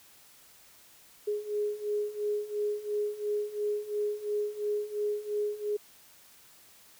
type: beating tone pair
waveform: sine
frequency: 415.3 / 418.2 Hz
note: G#4 / G#4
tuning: 0 / +12 cents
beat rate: 2.9 Hz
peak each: -34 / -31 dBFS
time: 1.27-5.77 s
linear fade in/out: 10 ms
effects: white hiss -57 dBFS RMS until 6.99 s